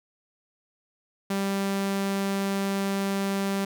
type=tone; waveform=sawtooth; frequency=196.6 Hz; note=G3; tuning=5 cents sharp; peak=-21 dBFS; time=1.3-3.65 s; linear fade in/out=5 ms; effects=none